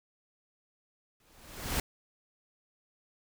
pink noise with exponential growth, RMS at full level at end -29 dBFS, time 1.2-1.8 s, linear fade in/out 2 ms, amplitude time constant 130 ms, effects none

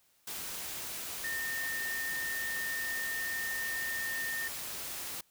sine tone in noise, 1822 Hz, A#6, 40 cents flat, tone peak -34 dBFS, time 1.24-4.48 s, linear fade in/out 5 ms, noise white, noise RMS -40 dBFS, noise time 0.27-5.21 s, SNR +3 dB, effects white hiss -69 dBFS RMS until 5.3 s

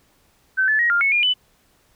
sine tone with pitch steps, 1535 / 1735 / 1890 / 1401 / 2203 / 2417 / 2995 Hz, G6 / A6 / A#6 / F6 / C#7 / D7 / F#7, -37 / -25 / +23 / +5 / -11 / +49 / +20 cents, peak -15 dBFS, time 0.57-1.34 s, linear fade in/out 20 ms, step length 110 ms, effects pink hiss -60 dBFS RMS until 1.95 s

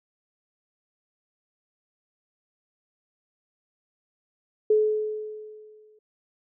sine tone with exponential decay, 428.5 Hz, A4, 46 cents flat, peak -15 dBFS, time 4.7-5.99 s, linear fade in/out 5 ms, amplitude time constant 280 ms, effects none

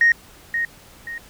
sine tone with echo, 1864.7 Hz, A#6, in tune, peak -10 dBFS, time 0.01-0.12 s, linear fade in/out 2 ms, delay 530 ms, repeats 2, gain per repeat -9 dB, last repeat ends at 1.18 s, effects tanh soft clip ceiling -7 dBFS + pink hiss -47 dBFS RMS until 1.29 s

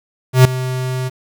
square tone with ADSR envelope, 128.6 Hz, C3, 30 cents flat, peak -3 dBFS, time 0.33-1.1 s, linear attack 120 ms, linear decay 4 ms, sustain -16 dB, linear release 28 ms, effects 7-bit

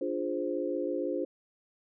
sine chord, D half-diminished seventh, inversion none, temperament equal, 293.7 / 349.2 / 415.3 / 523.3 Hz, D4 / F4 / Ab4 / C5, 0 / 0 / 0 / 0 cents, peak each -35 / -34 / -37 / -34 dBFS, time 0.01-1.25 s, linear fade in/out 5 ms, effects none

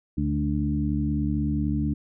harmonic tone with a mistuned harmonic, 73.42 Hz, D2, in tune, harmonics 1 / 2 / 3 / 4, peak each -28 / -28 / -28 / -28 dBFS, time 0.17-1.94 s, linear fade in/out 10 ms, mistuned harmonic 3, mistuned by -21 cents, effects none

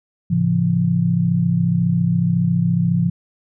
sine chord, A augmented, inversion none, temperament just, 110 / 137.5 / 171.88 Hz, A2 / C#3 / E#3, 0 / -14 / -27 cents, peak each -22 / -21 / -16 dBFS, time 0.3-3.1 s, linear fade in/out 10 ms, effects none

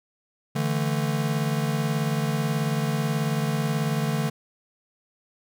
square chord, D suspended second, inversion none, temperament just, 146.83 / 165.19 / 220.2 Hz, D3 / E3 / A3, 0 / +4 / +2 cents, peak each -26 / -30 / -30 dBFS, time 0.55-4.3 s, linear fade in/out 10 ms, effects none

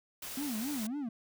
white noise, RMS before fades -42 dBFS, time 0.22-0.87 s, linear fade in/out 5 ms
triangle tone with vibrato, 250.8 Hz, B3, 27 cents sharp, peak -32 dBFS, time 0.37-1.09 s, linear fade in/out 5 ms, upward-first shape sine, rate 3.7 Hz, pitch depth 290 cents each way
effects none

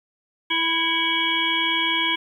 harmonic tone with a mistuned harmonic, 329.6 Hz, E4, in tune, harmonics 1 / 3 / 5 / 7 / 9 / 10, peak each -31 / -27 / -30 / -24 / -28 / -24 dBFS, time 0.5-2.16 s, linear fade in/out 10 ms, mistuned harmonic 7, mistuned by -33 cents, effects 9-bit

